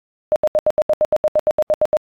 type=tone bursts; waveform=sine; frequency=612 Hz; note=D#5; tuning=29 cents flat; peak=-11 dBFS; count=15; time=0.32-1.969 s; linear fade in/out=0 ms; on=39 ms; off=76 ms; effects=AAC 48 kbps